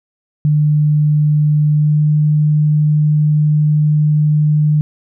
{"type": "tone with pitch glide", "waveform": "sine", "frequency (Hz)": [150, 151.04], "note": ["D3", "D3"], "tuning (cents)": [37, 49], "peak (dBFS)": -9, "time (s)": [0.45, 4.81], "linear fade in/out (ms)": 0, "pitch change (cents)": 12, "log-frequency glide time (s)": [1.75, 2.06], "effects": []}